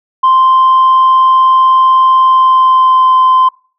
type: tone with pitch glide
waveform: sine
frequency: 1044 to 1034.4 Hz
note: C6 to C6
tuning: -4 to -20 cents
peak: -3 dBFS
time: 0.23-3.49 s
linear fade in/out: 10 ms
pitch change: -16 cents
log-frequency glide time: 2.19-3.15 s
effects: noise-tail reverb RT60 0.4 s tail -23 dB re dry + tanh soft clip ceiling -2 dBFS